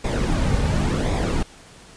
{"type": "noise with flanger", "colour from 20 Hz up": "brown", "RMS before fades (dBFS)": -21, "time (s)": [0.04, 1.43], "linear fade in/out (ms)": 5, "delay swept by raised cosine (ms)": [0.66, 3.06], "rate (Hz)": 0.92, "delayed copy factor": -0.55, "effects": ["pink hiss -46 dBFS RMS until 1.96 s", "resampled to 22050 Hz"]}